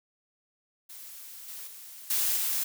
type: noise with level steps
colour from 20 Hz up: blue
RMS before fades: -45 / -41 / -46 / -27 / -29 dBFS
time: 0.89-2.64 s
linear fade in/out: 10 ms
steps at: 1.48 / 1.67 / 2.1 / 2.36 s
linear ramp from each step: 5 ms
effects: none